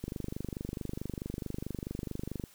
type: click train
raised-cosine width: 3 ms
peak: -23 dBFS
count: 60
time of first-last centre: 0.04-2.438 s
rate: 24.6 Hz
effects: white hiss -59 dBFS RMS until 2.54 s